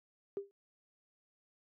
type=tone with exponential decay; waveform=sine; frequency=398.8 Hz; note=G4; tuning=30 cents sharp; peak=-31 dBFS; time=0.37-0.51 s; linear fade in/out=0 ms; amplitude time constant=30 ms; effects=tanh soft clip ceiling -27 dBFS + high-pass 150 Hz 12 dB/octave